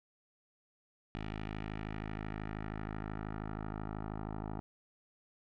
10% pulse tone with low-pass filter sweep, 52.9 Hz, G#1, 33 cents sharp, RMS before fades -41 dBFS, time 1.15-4.6 s, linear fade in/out 0 ms, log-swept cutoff 2900 to 1000 Hz, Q 1.6, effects none

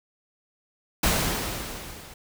pink noise with level ramp, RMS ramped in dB -21 to -45 dBFS, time 1.03-2.14 s, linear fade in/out 5 ms, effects none

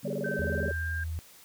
sine chord, G major, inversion second, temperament just, 147 / 196 / 245 Hz, D3 / G3 / B3, +2 / 0 / -14 cents, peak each -38 / -36 / -39 dBFS, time 0.03-0.7 s, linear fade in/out 10 ms
sine tone with vibrato, 484.8 Hz, B4, 32 cents flat, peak -32 dBFS, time 0.05-0.72 s, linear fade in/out 5 ms, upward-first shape square, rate 19 Hz, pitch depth 290 cents each way
sine tone with pitch glide, 1551 to 1600.1 Hz, G6 to G6, -19 to +35 cents, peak -33 dBFS, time 0.24-1.04 s, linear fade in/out 5 ms, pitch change +54 cents, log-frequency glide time 0.42-0.9 s
sine tone, 81 Hz, E2, 30 cents flat, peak -31 dBFS, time 0.39-1.19 s, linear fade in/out 0 ms
effects white hiss -54 dBFS RMS until 1.44 s

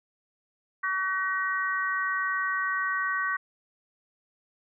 harmonic tone, 378.7 Hz, F#4, 40 cents sharp, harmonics 3 / 4 / 5, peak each -30 / -30 / -30 dBFS, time 0.83-3.37 s, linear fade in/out 10 ms, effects none

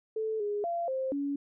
sine tone with pitch steps, 438.7 / 412.8 / 685 / 526 / 282.7 Hz, A4 / G#4 / F5 / C5 / C#4, -5 / -10 / -34 / +9 / +34 cents, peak -29 dBFS, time 0.16-1.36 s, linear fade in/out 5 ms, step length 240 ms, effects none

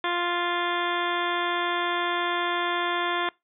harmonic tone with a mistuned harmonic, 349.2 Hz, F4, in tune, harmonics 1 / 2 / 3 / 4 / 5 / 6 / 7 / 8 / 9 / 10, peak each -31 / -32 / -29 / -34 / -32 / -36 / -39 / -44 / -38 / -35 dBFS, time 0.04-3.29 s, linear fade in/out 2 ms, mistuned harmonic 9, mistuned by +28 cents, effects noise-tail reverb RT60 0.2 s tail -23 dB re dry

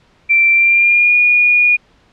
sine tone with pitch glide, 2349 to 2442 Hz, D7 to D#7, 0 to -33 cents, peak -7 dBFS, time 0.29-1.77 s, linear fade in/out 20 ms, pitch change +67 cents, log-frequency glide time 0.52-1.15 s, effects pink hiss -52 dBFS RMS until 2.12 s + low-pass 4000 Hz 12 dB/octave

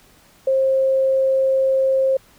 sine tone, 532 Hz, C5, 29 cents sharp, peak -14 dBFS, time 0.47-2.17 s, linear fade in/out 5 ms, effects pink hiss -52 dBFS RMS until 2.38 s

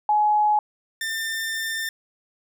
sine / sawtooth tone pair in turn, 843 / 1795.6 Hz, G#5 / A6, +26 / +35 cents, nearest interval octave + minor second, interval 1309 cents, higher second, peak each -16 / -22 dBFS, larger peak first, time 0.09-0.59 / 1.01-1.89 s, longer second, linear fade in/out 2 ms, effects none

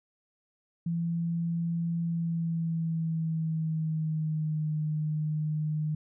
sine tone with pitch glide, 168.3 to 153.44 Hz, E3 to D#3, +36 to -24 cents, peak -27 dBFS, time 0.86-5.95 s, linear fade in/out 5 ms, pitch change -160 cents, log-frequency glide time 2.03-4.74 s, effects none

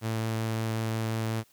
sawtooth tone, 111.8 Hz, A2, 28 cents sharp, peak -24 dBFS, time 0.01-1.44 s, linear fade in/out 50 ms, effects white hiss -63 dBFS RMS until 1.52 s

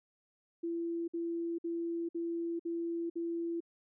sine tone bursts, 337 Hz, E4, 38 cents sharp, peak -33 dBFS, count 6, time 0.63-3.605 s, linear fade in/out 10 ms, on 450 ms, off 55 ms, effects none

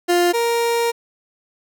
30% pulse tone pair in turn, 350.6 / 468 Hz, F4 / A#4, +7 / +7 cents, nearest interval perfect fourth, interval 500 cents, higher second, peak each -11 / -14 dBFS, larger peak first, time 0.08-0.33 / 0.33-0.92 s, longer second, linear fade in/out 20 ms, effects none

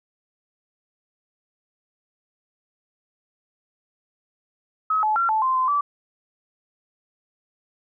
sine tone with pitch steps, 1279 / 859 / 1368 / 873 / 1042 / 1032 / 1157 Hz, D#6 / A5 / F6 / A5 / C6 / C6 / D6, +47 / -42 / -36 / -14 / -7 / -24 / -26 cents, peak -18 dBFS, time 4.9-5.81 s, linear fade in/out 5 ms, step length 130 ms, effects none

